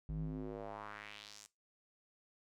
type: tone with band-pass filter sweep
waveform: square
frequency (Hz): 52.2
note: G#1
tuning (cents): +10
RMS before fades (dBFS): -45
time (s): 0.09-1.46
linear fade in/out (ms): 0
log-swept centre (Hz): 110 to 7600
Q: 2.2
effects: noise-tail reverb RT60 0.2 s tail -18 dB re dry